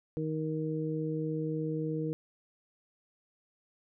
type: harmonic tone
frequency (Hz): 156.7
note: D#3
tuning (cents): +13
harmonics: 1 / 2 / 3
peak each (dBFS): -34 / -35 / -36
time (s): 0.17-2.13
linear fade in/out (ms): 0
effects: none